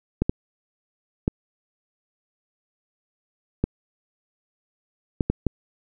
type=clicks; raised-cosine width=3 ms; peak=-7 dBFS; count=7; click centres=0.22 / 0.295 / 1.279 / 3.64 / 5.208 / 5.3 / 5.467 s; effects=none